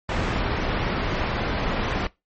pink low-pass noise, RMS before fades -25 dBFS, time 0.09-2.07 s, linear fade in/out 2 ms, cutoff 2600 Hz, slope 12 dB/octave, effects noise-tail reverb RT60 0.2 s tail -21 dB re dry + MP3 32 kbps

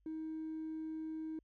sine tone with hard clipping, 316.3 Hz, D#4, 29 cents sharp, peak -40 dBFS, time 0.06-1.39 s, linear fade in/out 2 ms, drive 1 dB, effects added 50 Hz sine -70 dBFS peak until 1.43 s

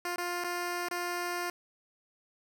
10% pulse tone with dropouts, 351.8 Hz, F4, 13 cents sharp, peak -24 dBFS, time 0.05-1.5 s, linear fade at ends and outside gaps 2 ms, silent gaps 0.16-0.181 / 0.439-0.444 / 0.886-0.911 s, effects none

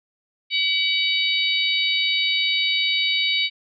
harmonic tone with a mistuned harmonic, 760 Hz, F#5, 46 cents sharp, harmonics 3 / 4 / 5 / 6, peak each -23 / -24 / -23 / -28 dBFS, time 0.5-3.5 s, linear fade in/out 50 ms, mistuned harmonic 4, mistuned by -36 cents, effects none

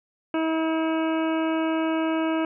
harmonic tone, 321.2 Hz, E4, 45 cents flat, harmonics 1 / 2 / 3 / 4 / 5 / 7 / 8 / 9, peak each -23 / -29 / -33 / -35 / -37 / -40 / -41 / -42 dBFS, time 0.34-2.45 s, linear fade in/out 2 ms, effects none

